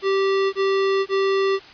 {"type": "tone bursts", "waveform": "square", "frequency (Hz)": 389.5, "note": "G4", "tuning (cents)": -11, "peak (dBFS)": -18, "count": 3, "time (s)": [0.02, 1.596], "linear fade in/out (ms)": 50, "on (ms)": 510, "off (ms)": 23, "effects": ["white hiss -43 dBFS RMS until 1.73 s", "resampled to 11025 Hz"]}